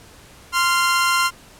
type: tone pair together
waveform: sawtooth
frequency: 1043.7 / 1386 Hz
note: C6 / F6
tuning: -5 / -14 cents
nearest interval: perfect fourth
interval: 491 cents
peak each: -15 dBFS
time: 0.52-1.31 s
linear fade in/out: 50 ms
effects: pink hiss -46 dBFS RMS until 1.59 s + low-pass 12000 Hz 12 dB/octave